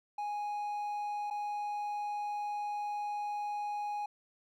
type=tone with dropouts; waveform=triangle; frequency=829 Hz; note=G#5; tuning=3 cents flat; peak=-32 dBFS; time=0.18-4.06 s; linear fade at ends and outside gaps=5 ms; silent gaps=1.302-1.308 s; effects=none